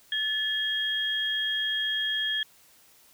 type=tone pair together; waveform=sine; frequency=1736 / 3262 Hz; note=A6 / G#7; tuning=-24 / -32 cents; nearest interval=major seventh; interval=1092 cents; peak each=-30 / -27 dBFS; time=0.12-2.43 s; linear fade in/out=2 ms; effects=white hiss -58 dBFS RMS until 3.13 s